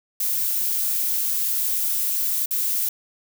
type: noise with dropouts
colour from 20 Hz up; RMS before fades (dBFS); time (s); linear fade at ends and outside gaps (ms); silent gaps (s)
violet; -23; 0.2-2.89; 5; 2.459-2.508
effects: none